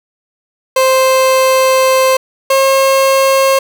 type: tone pair in turn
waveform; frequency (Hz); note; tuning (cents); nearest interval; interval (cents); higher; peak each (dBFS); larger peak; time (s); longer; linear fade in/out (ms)
30% pulse; 523.3 / 538; C5 / C5; 0 / +48; unison; 48; second; -5; neither; 0.76-2.17 / 2.5-3.59; first; 5
effects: none